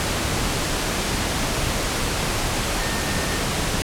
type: tone in noise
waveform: sine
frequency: 1820 Hz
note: A#6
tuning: 42 cents flat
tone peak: -33 dBFS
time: 2.8-3.39 s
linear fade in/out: 0 ms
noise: pink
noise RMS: -23 dBFS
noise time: 0-3.82 s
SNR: -13 dB
effects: low-pass 10000 Hz 12 dB/octave